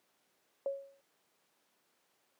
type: tone with exponential decay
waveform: sine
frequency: 552 Hz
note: C#5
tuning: 7 cents flat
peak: -29 dBFS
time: 0.66-1.01 s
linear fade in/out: 1 ms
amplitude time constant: 74 ms
effects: pink hiss -74 dBFS RMS until 2.39 s + high-pass 300 Hz 12 dB/octave